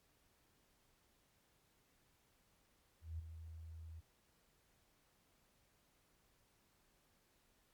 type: tone with ADSR envelope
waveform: sine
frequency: 81 Hz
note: E2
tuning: 30 cents flat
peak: -40 dBFS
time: 3.01-4.01 s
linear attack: 180 ms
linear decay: 14 ms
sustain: -9 dB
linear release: 18 ms
effects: pink hiss -75 dBFS RMS until 7.73 s + MP3 96 kbps